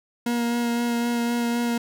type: tone with vibrato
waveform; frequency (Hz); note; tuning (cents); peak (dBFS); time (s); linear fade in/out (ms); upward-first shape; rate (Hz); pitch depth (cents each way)
40% pulse; 236.9; A#3; +28; -21; 0.26-1.78; 5; sine; 3.9; 13
effects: none